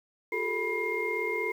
sine tone cluster, 358.4 / 406.5 / 443.1 / 980 / 2122 Hz, F4 / G#4 / A4 / B5 / C7, +45 / -37 / +12 / -14 / +24 cents, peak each -36 / -36 / -33 / -37 / -31 dBFS, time 0.32-1.52 s, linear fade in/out 5 ms, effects tanh soft clip ceiling -16 dBFS + 9-bit

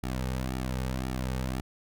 sawtooth tone with flanger, 64.1 Hz, C2, 35 cents flat, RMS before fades -32 dBFS, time 0.03-1.61 s, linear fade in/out 5 ms, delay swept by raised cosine 1.9 to 3 ms, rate 1.9 Hz, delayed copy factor -0.8, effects none

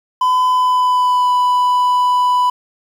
triangle tone with pitch glide, 1009 to 992.2 Hz, B5 to B5, +37 to +8 cents, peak -9 dBFS, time 0.21-2.5 s, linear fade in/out 5 ms, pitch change -29 cents, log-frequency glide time 0.48-1.32 s, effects 7-bit

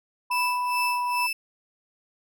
sine tone with pitch glide, 987.8 to 981.5 Hz, B5 to B5, 0 to -11 cents, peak -24 dBFS, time 0.3-1.27 s, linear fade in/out 10 ms, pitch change -11 cents, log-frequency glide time 0.67-0.93 s
35% pulse tone with tremolo, 2637 Hz, E7, in tune, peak -23 dBFS, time 0.31-1.33 s, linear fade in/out 5 ms, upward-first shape sine, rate 2.4 Hz, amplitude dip 80%
effects none

